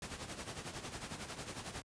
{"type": "noise with tremolo", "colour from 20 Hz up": "pink", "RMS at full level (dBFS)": -42, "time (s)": [0.02, 1.82], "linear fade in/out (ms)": 2, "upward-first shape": "sine", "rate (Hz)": 11, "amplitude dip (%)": 65, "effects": ["high-pass 60 Hz 12 dB/octave", "resampled to 22050 Hz"]}